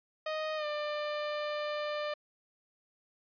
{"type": "tone with pitch glide", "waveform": "sawtooth", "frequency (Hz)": [622.3, 596.3], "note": ["D#5", "D5"], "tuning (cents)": [0, 26], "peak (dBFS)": -29, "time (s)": [0.26, 2.14], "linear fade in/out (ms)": 5, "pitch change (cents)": -74, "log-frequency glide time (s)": [0.56, 0.66], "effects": ["resampled to 11025 Hz"]}